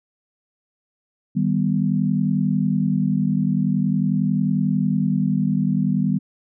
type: chord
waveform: sine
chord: Eb augmented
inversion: none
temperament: equal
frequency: 155.56 / 196 / 246.9 Hz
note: Eb3 / G3 / B3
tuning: 0 / 0 / 0 cents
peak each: -22 / -20 / -23 dBFS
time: 1.35-6.19 s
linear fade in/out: 20 ms
effects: none